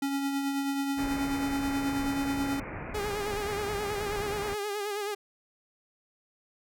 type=tone with tremolo; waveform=square; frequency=277.2 Hz; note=C#4; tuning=in tune; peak=-27 dBFS; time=0.02-2.6 s; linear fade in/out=5 ms; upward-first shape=triangle; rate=9.3 Hz; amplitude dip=40%
type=low-pass noise; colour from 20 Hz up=pink; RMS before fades=-38 dBFS; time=0.97-4.55 s; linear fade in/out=20 ms; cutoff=2500 Hz; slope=96 dB/octave
type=tone with vibrato; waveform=sawtooth; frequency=411.3 Hz; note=G#4; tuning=17 cents flat; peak=-27 dBFS; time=2.94-5.15 s; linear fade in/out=10 ms; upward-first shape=sine; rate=9.4 Hz; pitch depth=58 cents each way
effects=none